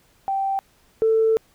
sine tone pair in turn, 780 / 444.7 Hz, G5 / A4, -9 / +18 cents, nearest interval minor seventh, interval 973 cents, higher first, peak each -20 / -14 dBFS, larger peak second, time 0.28-0.59 / 1.02-1.37 s, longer second, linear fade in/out 0 ms, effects tanh soft clip ceiling -10 dBFS + pink hiss -59 dBFS RMS until 1.54 s

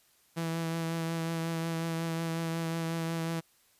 sawtooth tone with vibrato, 164.81 Hz, E3, in tune, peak -27 dBFS, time 0.36-3.41 s, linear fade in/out 20 ms, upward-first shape triangle, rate 5.5 Hz, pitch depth 20 cents each way, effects white hiss -66 dBFS RMS until 3.79 s + resampled to 32000 Hz

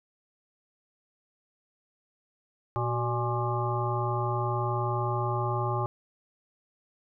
harmonic tone with a mistuned harmonic, 118.9 Hz, A#2, 35 cents sharp, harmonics 1 / 3 / 5 / 7 / 9 / 10, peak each -29 / -34 / -37 / -33 / -35 / -36 dBFS, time 2.76-5.86 s, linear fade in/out 0 ms, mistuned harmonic 3, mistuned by +73 cents, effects none

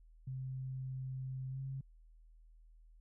sine tone with pitch glide, 130.81 to 134.18 Hz, C3 to C3, 0 to +44 cents, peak -39 dBFS, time 0.27-1.81 s, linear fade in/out 5 ms, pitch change +44 cents, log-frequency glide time 1.5-1.59 s, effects added 40 Hz sine -58 dBFS peak until 3 s

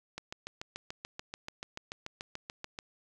click train, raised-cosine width 0.2 ms, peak -22 dBFS, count 19, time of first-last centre 0.18-2.789 s, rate 6.9 Hz, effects 10-bit

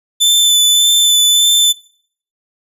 sawtooth tone with vibrato, 3520 Hz, A7, in tune, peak -5 dBFS, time 0.2-1.73 s, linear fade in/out 20 ms, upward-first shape sine, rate 1.7 Hz, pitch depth 14 cents each way, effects noise-tail reverb RT60 0.6 s tail -25 dB re dry + resampled to 32000 Hz

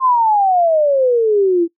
sine exponential sweep, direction down, 1066 to 329.6 Hz, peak -10 dBFS, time 0-1.68 s, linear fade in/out 50 ms, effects noise-tail reverb RT60 0.1 s tail -21 dB re dry

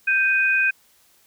sine tone pair together, 1568 / 2489 Hz, G6 / D#7, 0 / 0 cents, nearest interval minor sixth, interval 800 cents, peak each -19 dBFS, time 0.07-0.71 s, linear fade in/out 10 ms, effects white hiss -58 dBFS RMS until 1.26 s

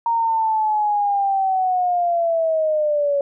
sine linear sweep, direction down, 932.3 to 560 Hz, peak -16 dBFS, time 0.06-3.21 s, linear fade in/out 2 ms, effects none

